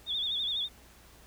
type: tone with vibrato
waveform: sine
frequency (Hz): 3520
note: A7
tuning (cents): 0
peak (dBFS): -29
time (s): 0.06-0.69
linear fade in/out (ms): 50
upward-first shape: sine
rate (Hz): 12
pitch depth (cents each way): 90
effects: added 60 Hz sine -59 dBFS peak until 1.26 s + pink hiss -57 dBFS RMS until 1.26 s